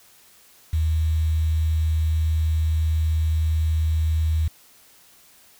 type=tone with quantisation; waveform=sine; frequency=79.2 Hz; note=D#2; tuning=31 cents sharp; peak=-18 dBFS; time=0.73-4.48 s; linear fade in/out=5 ms; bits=7; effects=white hiss -53 dBFS RMS until 5.59 s